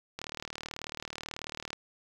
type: click train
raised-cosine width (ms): 0.2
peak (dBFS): -20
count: 60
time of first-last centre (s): 0.19-1.73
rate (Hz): 38.3
effects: 8-bit